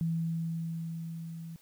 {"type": "tone with level ramp", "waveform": "sine", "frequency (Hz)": 164.81, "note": "E3", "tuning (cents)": 0, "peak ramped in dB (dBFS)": [-27, -40], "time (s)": [0.01, 1.56], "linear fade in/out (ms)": 0, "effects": ["white hiss -63 dBFS RMS until 1.61 s"]}